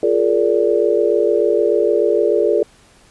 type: chord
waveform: sine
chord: Bb dominant seventh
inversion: second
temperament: just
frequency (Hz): 349.6 / 419.5 / 466.2 / 582.7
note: F4 / Ab4 / Bb4 / D5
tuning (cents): +2 / +17 / 0 / -14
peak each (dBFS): -19 / -16 / -18 / -19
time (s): 0.03-2.63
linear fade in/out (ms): 2
effects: pink hiss -50 dBFS RMS until 3.1 s + resampled to 24000 Hz

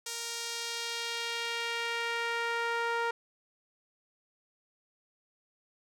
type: tone with band-pass filter sweep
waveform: sawtooth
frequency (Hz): 466.2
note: A#4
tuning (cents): 0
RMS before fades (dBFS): -34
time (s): 0.06-3.11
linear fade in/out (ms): 5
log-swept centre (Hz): 6800 to 1200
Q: 1.1
effects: none

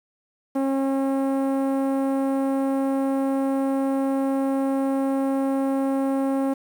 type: tone with low-pass filter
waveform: sawtooth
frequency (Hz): 270.8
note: C#4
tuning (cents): -40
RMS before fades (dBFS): -23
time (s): 0.55-6.54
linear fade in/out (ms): 10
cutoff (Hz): 830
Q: 0.83
effects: 8-bit

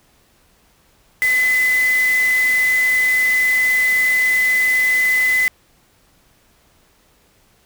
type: tone in noise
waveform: sine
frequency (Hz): 2018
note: B6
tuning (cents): +37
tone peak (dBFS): -13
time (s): 1.22-5.48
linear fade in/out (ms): 0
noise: white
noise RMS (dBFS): -29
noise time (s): 1.22-5.48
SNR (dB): +13
effects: pink hiss -56 dBFS RMS until 7.65 s

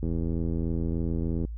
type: click train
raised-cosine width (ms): 3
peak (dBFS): -18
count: 119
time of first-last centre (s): 0.03-1.45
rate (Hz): 83.1
effects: added 56 Hz sine -33 dBFS peak until 1.57 s

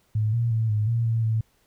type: tone with pitch steps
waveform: sine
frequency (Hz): 107.8 / 117.2 / 112 / 106.2 / 116.2 / 113.7 / 111.2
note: A2 / A#2 / A2 / G#2 / A#2 / A#2 / A2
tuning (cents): -35 / +10 / +31 / +39 / -5 / -43 / +19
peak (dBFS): -20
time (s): 0.15-1.41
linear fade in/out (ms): 5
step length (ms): 180
effects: pink hiss -65 dBFS RMS until 1.66 s

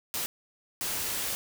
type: noise bursts at uneven times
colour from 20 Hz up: white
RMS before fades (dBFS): -32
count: 2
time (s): 0.14-0.26 / 0.81-1.35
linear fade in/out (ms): 0
effects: none

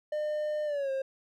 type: tone with pitch glide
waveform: triangle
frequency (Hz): 604 to 535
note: D5 to C5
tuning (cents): +48 to +38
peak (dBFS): -27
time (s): 0.12-1.02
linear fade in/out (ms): 5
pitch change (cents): -210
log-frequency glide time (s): 0.65-0.91
effects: none

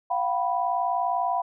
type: tone cluster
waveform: sine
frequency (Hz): 697 / 757 / 985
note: F5 / F#5 / B5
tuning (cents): -4 / +39 / -5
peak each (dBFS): -27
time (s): 0.1-1.42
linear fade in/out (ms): 10
effects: none

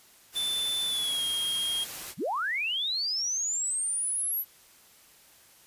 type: noise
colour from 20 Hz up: white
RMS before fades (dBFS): -39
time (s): 0.32-2.15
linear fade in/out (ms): 50
type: tone with pitch glide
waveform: square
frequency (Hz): 3520 to 3247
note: A7 to G#7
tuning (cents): 0 to -40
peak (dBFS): -28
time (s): 0.35-1.85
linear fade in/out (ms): 20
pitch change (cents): -140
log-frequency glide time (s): 0.86-1.23
type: linear sweep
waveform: sine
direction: up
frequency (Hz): 97.5 to 11910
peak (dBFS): -27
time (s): 2.17-4.45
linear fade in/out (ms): 50
effects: white hiss -57 dBFS RMS until 5.66 s + resampled to 32000 Hz

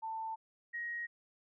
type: tone pair in turn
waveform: sine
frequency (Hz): 890 / 1885.8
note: A5 / A#6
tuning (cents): +20 / +20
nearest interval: octave + minor second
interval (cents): 1300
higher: second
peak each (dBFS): -37 / -37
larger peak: neither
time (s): 0.02-0.36 / 0.73-1.07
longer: neither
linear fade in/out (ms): 20
effects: none

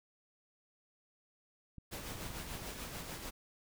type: clicks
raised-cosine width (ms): 5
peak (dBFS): -36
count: 12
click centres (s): 1.783 / 2.156 / 2.233 / 2.264 / 2.305 / 2.369 / 2.402 / 2.519 / 2.553 / 2.62 / 2.969 / 3.008
type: noise with tremolo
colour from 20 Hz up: pink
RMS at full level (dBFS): -43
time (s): 1.91-3.31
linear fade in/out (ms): 20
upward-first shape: sine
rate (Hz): 6.8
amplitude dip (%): 40
effects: none

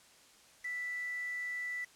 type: tone with quantisation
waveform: sine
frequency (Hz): 1975.5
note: B6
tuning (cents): 0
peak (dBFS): -36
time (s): 0.64-1.85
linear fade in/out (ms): 10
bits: 8
effects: white hiss -61 dBFS RMS until 1.95 s + low-pass 9000 Hz 12 dB/octave

